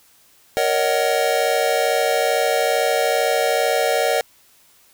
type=chord; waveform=square; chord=D# minor seventh; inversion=second; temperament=just; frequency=466.7 / 560 / 622.3 / 746.7 Hz; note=A#4 / C#5 / D#5 / F#5; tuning=+2 / +18 / 0 / +16 cents; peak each=-23 dBFS; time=0.57-4.21 s; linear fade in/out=0 ms; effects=white hiss -54 dBFS RMS until 4.93 s